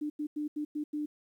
sine tone bursts at uneven times, 298.6 Hz, D4, 29 cents sharp, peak -31 dBFS, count 6, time 0.01-0.1 / 0.19-0.27 / 0.36-0.48 / 0.56-0.65 / 0.75-0.84 / 0.93-1.06 s, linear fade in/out 10 ms, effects 11-bit

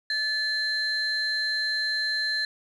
sine tone pair together, 1735 / 4120 Hz, A6 / C8, -25 / -28 cents, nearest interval octave + minor third, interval 1497 cents, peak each -26 dBFS, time 0.1-2.45 s, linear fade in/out 2 ms, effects tanh soft clip ceiling -19 dBFS + 10-bit

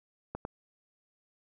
clicks, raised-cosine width 1 ms, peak -22 dBFS, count 2, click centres 0.35 / 0.451 s, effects none

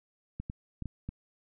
clicks, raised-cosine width 5 ms, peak -24 dBFS, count 5, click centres 0.4 / 0.499 / 0.823 / 0.857 / 1.09 s, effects none

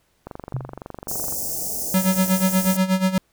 click train, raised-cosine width 1 ms, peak -19 dBFS, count 26, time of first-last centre 0.27-1.325 s, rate 23.7 Hz
sine tone with exponential decay, 129.9 Hz, C3, 12 cents flat, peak -20 dBFS, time 0.54-0.82 s, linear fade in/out 0 ms, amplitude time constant 59 ms
white band-stop noise, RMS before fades -27 dBFS, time 1.08-2.77 s, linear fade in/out 5 ms, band 770 to 5400 Hz, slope 48 dB/octave
square tone with tremolo, 187.7 Hz, F#3, 25 cents sharp, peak -15 dBFS, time 1.94-3.18 s, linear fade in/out 2 ms, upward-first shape sine, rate 8.3 Hz, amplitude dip 80%
effects pink hiss -65 dBFS RMS until 3.32 s

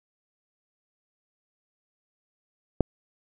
click, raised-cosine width 2 ms, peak -6 dBFS, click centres 2.807 s, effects none

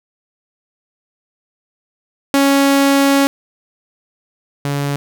sawtooth tone pair in turn, 277.2 / 142.09 Hz, C#4 / C#3, 0 / +43 cents, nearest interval octave, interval 1157 cents, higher first, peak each -6 / -13 dBFS, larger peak first, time 2.34-3.27 / 4.65-4.96 s, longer first, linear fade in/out 0 ms, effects none

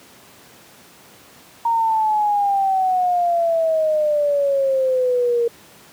sine exponential sweep, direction down, 932.3 to 466.2 Hz, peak -15 dBFS, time 1.65-5.48 s, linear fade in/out 5 ms, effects pink hiss -46 dBFS RMS until 5.92 s + high-pass 150 Hz 12 dB/octave

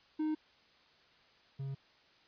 triangle tone pair in turn, 309.5 / 136.48 Hz, D#4 / C#3, -9 / -27 cents, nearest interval octave + major second, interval 1418 cents, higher first, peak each -29 / -35 dBFS, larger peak first, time 0.19-0.35 / 1.59-1.75 s, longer neither, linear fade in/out 10 ms, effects white hiss -65 dBFS RMS until 2.27 s + resampled to 11025 Hz

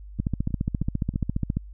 two click trains, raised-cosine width 5 ms, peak -12 / -24 dBFS, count 21 / 4, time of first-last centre 0.2-1.57 / 0.19-1.139 s, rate 14.6 / 3.16 Hz, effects added 50 Hz sine -39 dBFS peak until 1.73 s

